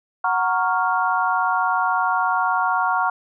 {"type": "chord", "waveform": "sine", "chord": "Gb major seventh", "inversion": "none", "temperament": "equal", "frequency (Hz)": [740, 932.3, 1108.7, 1396.9], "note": ["Gb5", "Bb5", "Db6", "F6"], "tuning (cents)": [0, 0, 0, 0], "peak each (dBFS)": -23, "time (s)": [0.24, 3.1], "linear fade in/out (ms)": 5, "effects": []}